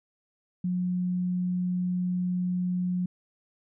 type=tone; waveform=sine; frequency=180.3 Hz; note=F#3; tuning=45 cents flat; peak=-25 dBFS; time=0.64-3.06 s; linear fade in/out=5 ms; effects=none